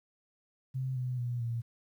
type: tone with pitch steps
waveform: sine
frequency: 130.81 / 126.06 / 121.49 / 117.08 Hz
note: C3 / B2 / B2 / A#2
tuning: 0 / +36 / -28 / +8 cents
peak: -31 dBFS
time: 0.74-1.62 s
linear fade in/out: 20 ms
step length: 220 ms
effects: 11-bit